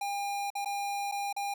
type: tone with dropouts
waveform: square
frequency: 805 Hz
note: G5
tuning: 46 cents sharp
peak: -32 dBFS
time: 0.01-1.54 s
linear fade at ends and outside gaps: 5 ms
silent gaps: 0.503-0.552 / 0.648-0.657 / 1.115-1.121 / 1.328-1.364 s
effects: none